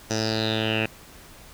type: tone with low-pass filter sweep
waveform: 10% pulse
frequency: 110 Hz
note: A2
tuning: in tune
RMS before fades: -25 dBFS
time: 0.1-0.86 s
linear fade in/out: 5 ms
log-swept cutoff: 5900 to 2500 Hz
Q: 7.1
effects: pink hiss -47 dBFS RMS until 1.53 s